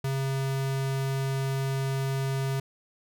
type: tone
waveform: square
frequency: 135.1 Hz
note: C#3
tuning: 44 cents flat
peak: -27 dBFS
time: 0.04-2.6 s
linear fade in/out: 5 ms
effects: none